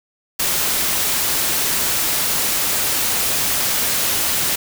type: noise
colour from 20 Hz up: white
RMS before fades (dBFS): -19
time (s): 0.39-4.56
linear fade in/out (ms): 10
effects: none

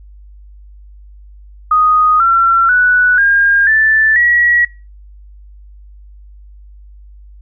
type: tone with pitch steps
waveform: sine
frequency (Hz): 1244.5 / 1357.1 / 1480 / 1613.9 / 1760 / 1919.3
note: D#6 / E6 / F#6 / G6 / A6 / B6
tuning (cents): 0 / +50 / 0 / +50 / 0 / -50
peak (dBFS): -7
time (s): 1.71-4.65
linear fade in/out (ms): 5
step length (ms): 490
effects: noise-tail reverb RT60 0.3 s tail -24 dB re dry + added 50 Hz sine -35 dBFS peak until 7.41 s

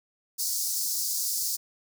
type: high-pass noise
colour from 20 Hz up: pink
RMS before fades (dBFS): -29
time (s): 0.38-1.57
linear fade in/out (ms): 20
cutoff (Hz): 4700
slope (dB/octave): 48
effects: none

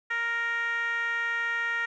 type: tone with band-pass filter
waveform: 10% pulse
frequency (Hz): 466.2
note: A#4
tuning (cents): 0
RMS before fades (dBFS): -29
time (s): 0.1-1.86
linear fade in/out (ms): 10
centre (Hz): 1700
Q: 6.9
effects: resampled to 16000 Hz

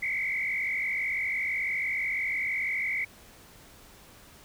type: tone with frequency modulation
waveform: sine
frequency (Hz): 2143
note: C7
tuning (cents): +41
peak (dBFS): -27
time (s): 0.02-3.05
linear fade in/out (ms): 10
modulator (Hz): 46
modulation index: 2.9
effects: pink hiss -53 dBFS RMS until 4.44 s

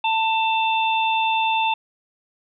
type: harmonic tone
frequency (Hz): 890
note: A5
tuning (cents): +20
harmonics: 1 / 3 / 4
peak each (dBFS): -19 / -24 / -28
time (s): 0.04-1.74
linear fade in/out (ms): 5
effects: none

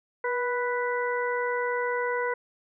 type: harmonic tone with a mistuned harmonic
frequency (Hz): 493.9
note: B4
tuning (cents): 0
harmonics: 1 / 2 / 3 / 4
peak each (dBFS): -28 / -31 / -33 / -34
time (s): 0.24-2.34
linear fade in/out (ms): 5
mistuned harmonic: 1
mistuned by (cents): -31
effects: none

